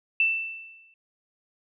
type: tone with exponential decay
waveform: sine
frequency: 2665 Hz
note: E7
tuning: 18 cents sharp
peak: -17 dBFS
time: 0.2-0.94 s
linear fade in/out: 2 ms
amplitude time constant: 160 ms
effects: none